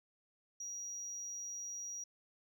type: tone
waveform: sine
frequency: 5750 Hz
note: F8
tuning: 50 cents sharp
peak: -40 dBFS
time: 0.6-2.04 s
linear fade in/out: 5 ms
effects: tanh soft clip ceiling -38 dBFS